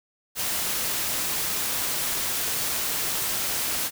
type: noise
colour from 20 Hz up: white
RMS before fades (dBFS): -27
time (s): 0.35-3.91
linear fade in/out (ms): 50
effects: none